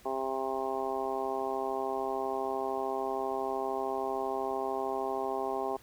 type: harmonic tone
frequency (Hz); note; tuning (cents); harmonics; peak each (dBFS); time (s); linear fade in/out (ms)
133; C3; +29; 2 / 3 / 4 / 5 / 6 / 7 / 8; -43 / -35 / -42 / -37 / -36 / -42 / -40; 0.05-5.77; 10
effects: pink hiss -58 dBFS RMS until 5.82 s